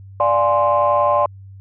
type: chord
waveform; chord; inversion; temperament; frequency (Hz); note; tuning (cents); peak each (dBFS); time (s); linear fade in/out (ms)
sine; D half-diminished seventh; none; equal; 587.3 / 698.5 / 830.6 / 1046.5; D5 / F5 / Ab5 / C6; 0 / 0 / 0 / 0; -16 / -21 / -21 / -16; 0.2-1.26; 2
effects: tanh soft clip ceiling -5 dBFS + added 97 Hz sine -36 dBFS peak until 1.6 s